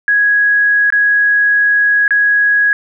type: tone with dropouts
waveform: sine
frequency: 1663 Hz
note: G#6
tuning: 2 cents sharp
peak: -8 dBFS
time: 0.08-2.73 s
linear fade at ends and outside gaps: 1 ms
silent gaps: 0.903-0.924 / 2.079-2.107 s
effects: none